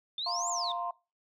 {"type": "exponential two-way sweep", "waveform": "sine", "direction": "up then down", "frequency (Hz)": [3499, 7459, 3499], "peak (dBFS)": -32, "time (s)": [0.18, 0.72], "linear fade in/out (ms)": 2, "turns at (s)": 0.49}
{"type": "chord", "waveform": "sine", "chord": "F suspended fourth", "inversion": "none", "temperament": "equal", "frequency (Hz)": [698.5, 932.3, 1046.5], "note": ["F5", "Bb5", "C6"], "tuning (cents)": [0, 0, 0], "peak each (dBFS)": [-35, -39, -35], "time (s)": [0.26, 0.91], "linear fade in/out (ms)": 5}
{"effects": ["noise-tail reverb RT60 0.3 s tail -22 dB re dry", "tanh soft clip ceiling -20 dBFS"]}